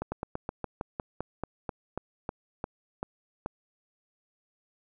slowing click train, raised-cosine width 1 ms, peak -18 dBFS, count 16, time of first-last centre 0.02-3.461 s, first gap 100 ms, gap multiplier 1.11, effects none

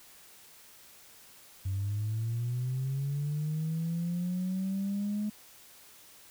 sine linear sweep, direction up, 94.1 to 211.8 Hz, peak -28 dBFS, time 1.65-5.3 s, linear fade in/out 10 ms, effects tanh soft clip ceiling -26 dBFS + white hiss -55 dBFS RMS until 6.3 s

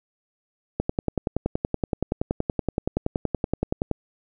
click train, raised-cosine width 2 ms, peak -9 dBFS, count 34, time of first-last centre 0.8-3.913 s, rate 10.6 Hz, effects none

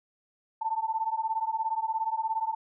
sine beating tone pair, 881 / 898 Hz, A5 / A5, +2 / +35 cents, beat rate 17 Hz, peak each -30 dBFS, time 0.61-2.55 s, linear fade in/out 10 ms, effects none

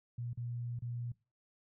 sine tone with dropouts, 119.9 Hz, A#2, 49 cents sharp, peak -37 dBFS, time 0.18-1.12 s, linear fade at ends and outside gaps 5 ms, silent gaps 0.333-0.373 / 0.791-0.821 s, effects noise-tail reverb RT60 0.3 s tail -21 dB re dry

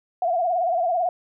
sine tone with vibrato, 698.5 Hz, F5, in tune, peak -19 dBFS, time 0.22-1.09 s, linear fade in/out 2 ms, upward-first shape sine, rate 18 Hz, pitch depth 98 cents each way, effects none

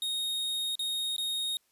45% pulse tone with dropouts, 3729 Hz, A#7, in tune, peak -30 dBFS, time 0.02-1.57 s, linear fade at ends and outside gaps 1 ms, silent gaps 0.754-0.793 / 1.164-1.181 s, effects white hiss -71 dBFS RMS until 1.71 s + resampled to 32000 Hz

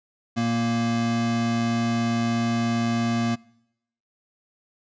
square tone pair together, 116.15 / 233.1 Hz, A#2 / A#3, -6 / 0 cents, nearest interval octave, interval 1206 cents, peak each -29 / -23 dBFS, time 0.36-3.36 s, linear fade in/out 20 ms, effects noise-tail reverb RT60 0.8 s tail -24 dB re dry + resampled to 16000 Hz

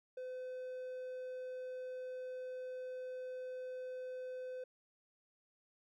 triangle tone, 509 Hz, C5, 48 cents flat, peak -40 dBFS, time 0.17-4.64 s, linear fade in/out 5 ms, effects none

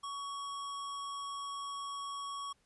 sine tone with sample-and-hold, 1124 Hz, C#6, 24 cents sharp, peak -38 dBFS, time 0.03-2.53 s, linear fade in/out 10 ms, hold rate 4410 Hz, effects pink hiss -73 dBFS RMS until 2.65 s + resampled to 24000 Hz

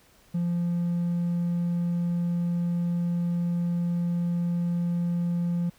triangle tone, 173 Hz, F3, 16 cents flat, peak -21 dBFS, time 0.34-5.7 s, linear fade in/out 10 ms, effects tanh soft clip ceiling -18 dBFS + pink hiss -59 dBFS RMS until 5.78 s

